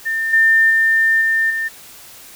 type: tone with level steps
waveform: sine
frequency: 1800 Hz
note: A6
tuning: 39 cents sharp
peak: -17 / -9 / -11 / -13 / -18 dBFS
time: 0.05-1.69 s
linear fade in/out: 20 ms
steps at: 0.33 / 0.7 / 1.21 / 1.5 s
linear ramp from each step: 5 ms
effects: white hiss -40 dBFS RMS until 2.35 s